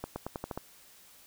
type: accelerating click train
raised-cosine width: 1 ms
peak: -21 dBFS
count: 7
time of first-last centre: 0.04-0.576 s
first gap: 120 ms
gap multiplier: 0.88
effects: white hiss -57 dBFS RMS until 1.26 s